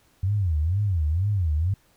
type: tone with vibrato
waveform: sine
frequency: 88.6 Hz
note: F2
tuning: 25 cents sharp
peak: -20 dBFS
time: 0.23-1.74 s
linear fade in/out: 5 ms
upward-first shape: sine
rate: 2.1 Hz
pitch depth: 290 cents each way
effects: pink hiss -62 dBFS RMS until 1.96 s